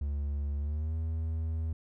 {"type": "tone with pitch glide", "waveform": "triangle", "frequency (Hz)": [71.7, 80.48], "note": ["D2", "E2"], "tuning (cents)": [-41, -41], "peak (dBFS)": -28, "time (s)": [0.01, 1.73], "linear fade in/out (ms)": 5, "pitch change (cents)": 200, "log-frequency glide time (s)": [0.59, 0.95], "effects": []}